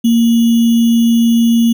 sine tone with sample-and-hold, 231.7 Hz, A#3, 10 cents flat, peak -7 dBFS, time 0.04-1.73 s, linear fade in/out 10 ms, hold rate 3150 Hz, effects none

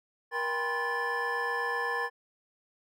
triangle tone cluster, 474.4 / 797 / 982 / 1050 / 1741 Hz, A#4 / G5 / B5 / C6 / A6, +30 / +28 / -10 / +6 / -19 cents, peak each -34 / -36 / -37 / -34 / -30 dBFS, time 0.31-2.1 s, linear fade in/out 50 ms, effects none

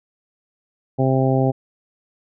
harmonic tone, 132.1 Hz, C3, 17 cents sharp, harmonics 1 / 2 / 3 / 4 / 5 / 6, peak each -18 / -21 / -23 / -24 / -25 / -26 dBFS, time 0.98-1.52 s, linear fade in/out 20 ms, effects none

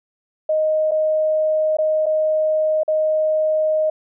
sine tone with dropouts, 622.3 Hz, D#5, in tune, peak -15 dBFS, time 0.49-3.9 s, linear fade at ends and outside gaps 5 ms, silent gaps 0.911-0.916 / 1.77-1.785 / 2.059-2.064 / 2.834-2.879 s, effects none

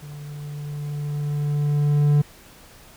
triangle tone with level ramp, 146.5 Hz, D3, 4 cents flat, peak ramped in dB -33 to -11 dBFS, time 0.02-2.22 s, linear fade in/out 10 ms, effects pink hiss -48 dBFS RMS until 2.96 s

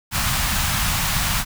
pink band-stop noise, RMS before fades -21 dBFS, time 0.11-1.45 s, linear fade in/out 50 ms, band 200 to 800 Hz, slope 24 dB/octave, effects none

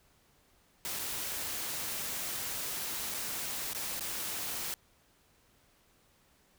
white noise with dropouts, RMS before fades -37 dBFS, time 0.85-4.74 s, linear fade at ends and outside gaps 0 ms, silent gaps 0.989-0.993 / 3.141-3.145 / 3.733-3.748 / 3.995-4.008 s, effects pink hiss -67 dBFS RMS until 6.58 s

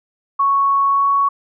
sine tone with pitch glide, 1108.7 to 1115.8 Hz, C#6 to C#6, 0 to +11 cents, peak -12 dBFS, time 0.39-1.29 s, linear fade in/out 10 ms, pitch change +11 cents, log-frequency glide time 0.88-1.07 s, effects none

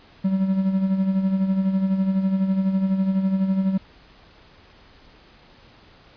triangle tone with tremolo, 191.3 Hz, G3, 42 cents flat, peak -14 dBFS, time 0.24-3.78 s, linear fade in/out 10 ms, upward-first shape sine, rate 12 Hz, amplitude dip 55%, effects pink hiss -51 dBFS RMS until 6.16 s + resampled to 11025 Hz

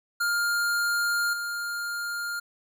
square tone with level steps, 1406 Hz, F6, 11 cents sharp, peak -24 / -30 dBFS, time 0.2-2.4 s, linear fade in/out 10 ms, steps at 1.33 s, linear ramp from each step 5 ms, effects none

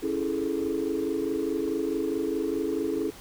sine chord, A major seventh, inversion first, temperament equal, 277.2 / 329.6 / 415.3 / 440 Hz, C#4 / E4 / G#4 / A4, 0 / 0 / 0 / 0 cents, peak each -31 / -29 / -30 / -32 dBFS, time 0.02-3.11 s, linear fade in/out 20 ms, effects tanh soft clip ceiling -18 dBFS + pink hiss -47 dBFS RMS until 3.2 s

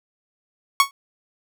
sawtooth tone with exponential decay, 1108.7 Hz, C#6, in tune, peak -5 dBFS, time 0.8-0.91 s, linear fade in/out 1 ms, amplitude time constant 22 ms, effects none

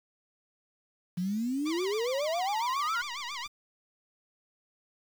sine exponential sweep, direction up, 172.2 to 1478 Hz, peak -28 dBFS, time 1.17-3.02 s, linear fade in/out 10 ms
10% pulse tone with vibrato, 1060 Hz, C6, 22 cents sharp, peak -27 dBFS, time 1.65-3.48 s, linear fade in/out 20 ms, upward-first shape sine, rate 7.3 Hz, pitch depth 210 cents each way
effects low-pass 6000 Hz 12 dB/octave + 8-bit

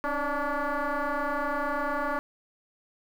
sine tone with frequency modulation, 274.8 Hz, C#4, 15 cents flat, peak -25 dBFS, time 0.04-2.19 s, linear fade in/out 0 ms, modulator 289 Hz, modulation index 4.6, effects tanh soft clip ceiling -22 dBFS + 9-bit

